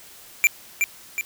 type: tone with echo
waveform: square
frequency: 2358 Hz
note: D7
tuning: 6 cents sharp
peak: -13 dBFS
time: 0.44-0.47 s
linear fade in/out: 0 ms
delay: 370 ms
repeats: 2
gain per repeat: -5 dB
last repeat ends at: 1.21 s
effects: white hiss -46 dBFS RMS until 1.25 s